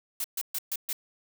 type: noise bursts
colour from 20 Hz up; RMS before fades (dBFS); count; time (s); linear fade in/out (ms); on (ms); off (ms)
blue; -31; 5; 0.2-0.93; 2; 42; 130
effects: none